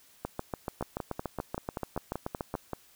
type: two click trains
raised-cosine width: 1 ms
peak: -18 / -19 dBFS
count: 17 / 11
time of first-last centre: 0.25-2.552 / 0.81-2.733 s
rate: 6.95 / 5.2 Hz
effects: white hiss -60 dBFS RMS until 2.95 s